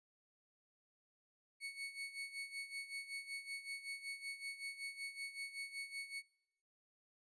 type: tone with tremolo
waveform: 35% pulse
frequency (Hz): 2217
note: C#7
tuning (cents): 0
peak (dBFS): -40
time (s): 1.6-6.23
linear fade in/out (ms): 50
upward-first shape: sine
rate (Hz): 5.3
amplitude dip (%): 75
effects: noise-tail reverb RT60 0.8 s tail -25 dB re dry + resampled to 24000 Hz